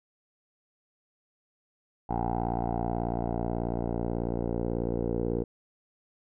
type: tone with low-pass filter sweep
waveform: 10% pulse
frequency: 58.27 Hz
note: A#1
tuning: in tune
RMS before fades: -30 dBFS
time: 2.09-5.44 s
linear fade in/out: 10 ms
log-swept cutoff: 790 to 480 Hz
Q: 6
effects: none